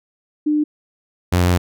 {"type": "tone pair in turn", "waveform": ["sine", "sawtooth"], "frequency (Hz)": [300.4, 89.11], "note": ["D4", "F2"], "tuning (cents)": [39, 35], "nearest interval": "octave + major sixth", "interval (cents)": 2104, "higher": "first", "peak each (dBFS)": [-14, -9], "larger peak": "second", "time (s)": [[0.46, 0.64], [1.32, 1.58]], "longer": "second", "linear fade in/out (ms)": 10, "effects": []}